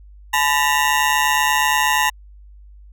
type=ring-modulated tone; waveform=20% pulse; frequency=932.3 Hz; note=A#5; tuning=in tune; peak=-7 dBFS; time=0.33-2.1 s; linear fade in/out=10 ms; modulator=74.2 Hz; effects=added 50 Hz sine -40 dBFS peak until 2.92 s